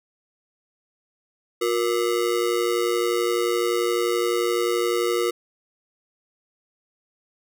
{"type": "ring-modulated tone", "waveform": "square", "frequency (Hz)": 415.3, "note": "G#4", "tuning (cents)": 0, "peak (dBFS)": -18, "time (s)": [1.61, 5.31], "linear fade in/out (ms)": 10, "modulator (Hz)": 55.8, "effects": []}